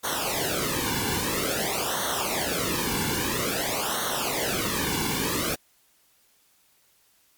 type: noise with flanger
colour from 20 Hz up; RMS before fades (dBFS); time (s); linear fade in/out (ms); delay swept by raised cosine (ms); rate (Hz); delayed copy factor
pink; -27; 0.03-5.56; 20; 0.4 to 1.6; 0.5; -1
effects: white hiss -63 dBFS RMS until 7.37 s + MP3 96 kbps